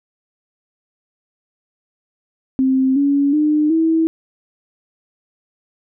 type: tone with pitch steps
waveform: sine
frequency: 263.1 / 282 / 302.2 / 323.9 Hz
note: C4 / C#4 / D4 / E4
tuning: +10 / +30 / +50 / -30 cents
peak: -12 dBFS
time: 2.59-4.07 s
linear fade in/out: 0 ms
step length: 370 ms
effects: none